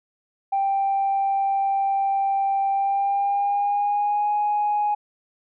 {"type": "tone with pitch glide", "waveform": "sine", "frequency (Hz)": [786, 832.3], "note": ["G5", "G#5"], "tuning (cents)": [4, 4], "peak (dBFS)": -18, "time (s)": [0.52, 4.95], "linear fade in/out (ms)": 10, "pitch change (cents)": 100, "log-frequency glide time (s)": [2.72, 4.31], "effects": ["tanh soft clip ceiling -15 dBFS"]}